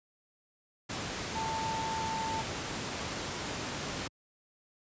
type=tone in noise; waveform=sine; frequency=890 Hz; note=A5; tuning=20 cents sharp; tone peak=-33 dBFS; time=1.35-2.42 s; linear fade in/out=10 ms; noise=pink; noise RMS=-36 dBFS; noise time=0.89-4.08 s; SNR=0 dB; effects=high-pass 80 Hz 12 dB/octave + resampled to 16000 Hz